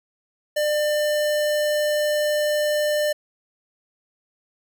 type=tone; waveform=square; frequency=598 Hz; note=D5; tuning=31 cents sharp; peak=-20 dBFS; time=0.56-3.13 s; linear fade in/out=10 ms; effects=none